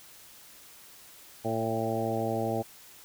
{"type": "harmonic tone with a mistuned harmonic", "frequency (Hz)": 112.8, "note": "A2", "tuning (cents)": 44, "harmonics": [1, 2, 3, 4, 5, 6, 7], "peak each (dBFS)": [-35, -35, -35, -35, -35, -35, -35], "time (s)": [1.44, 2.63], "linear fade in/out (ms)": 20, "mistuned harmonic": 6, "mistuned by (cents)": -21, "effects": ["white hiss -52 dBFS RMS until 3.04 s"]}